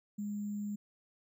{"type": "tone with sample-and-hold", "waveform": "sine", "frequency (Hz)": 206.1, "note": "G#3", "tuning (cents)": -13, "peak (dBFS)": -35, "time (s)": [0.18, 0.76], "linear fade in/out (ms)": 10, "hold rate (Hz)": 7350, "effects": []}